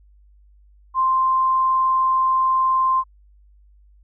sine tone, 1046.5 Hz, C6, in tune, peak -15 dBFS, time 0.94-3.04 s, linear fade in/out 50 ms, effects added 50 Hz sine -49 dBFS peak until 4.03 s

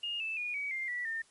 sine tone with pitch steps, 2841 / 2635 / 2445 / 2268 / 2104 / 1951.7 / 1810.5 Hz, F7 / E7 / D#7 / C#7 / C7 / B6 / A6, +29 / -1 / -31 / +39 / +9 / -21 / +49 cents, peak -33 dBFS, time 0.03-1.22 s, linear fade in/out 5 ms, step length 170 ms, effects white hiss -64 dBFS RMS until 1.3 s + MP3 48 kbps

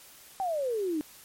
sine exponential sweep, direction down, 791 to 293.7 Hz, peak -27 dBFS, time 0.4-1.01 s, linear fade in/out 0 ms, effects white hiss -52 dBFS RMS until 1.24 s + MP3 64 kbps

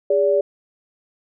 sine tone pair together, 407.2 / 576.2 Hz, G#4 / D5, -34 / -33 cents, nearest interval tritone, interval 601 cents, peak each -18 / -16 dBFS, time 0.1-0.41 s, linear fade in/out 5 ms, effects none

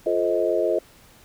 sine chord, F dominant seventh, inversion none, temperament just, 349.2 / 436.5 / 523.8 / 628.6 Hz, F4 / A4 / C5 / Eb5, 0 / -14 / +2 / +18 cents, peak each -25 / -25 / -26 / -23 dBFS, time 0.06-0.79 s, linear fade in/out 5 ms, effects pink hiss -52 dBFS RMS until 1.24 s

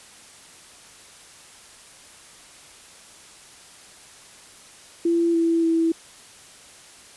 sine tone with pitch steps, 337.9 / 332.3 / 328.7 Hz, E4 / E4 / E4, +43 / +14 / -5 cents, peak -17 dBFS, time 5.05-5.92 s, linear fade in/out 5 ms, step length 290 ms, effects white hiss -47 dBFS RMS until 7.16 s + resampled to 24000 Hz

